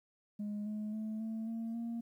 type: tone with pitch steps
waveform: sine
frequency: 207.7 / 212.4 / 217.3 / 222.2 / 227.3 / 232.5 Hz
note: G#3 / G#3 / A3 / A3 / A#3 / A#3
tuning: 0 / +39 / -21 / +17 / -43 / -4 cents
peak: -34 dBFS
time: 0.39-2.01 s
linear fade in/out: 10 ms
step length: 270 ms
effects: tanh soft clip ceiling -35 dBFS + 12-bit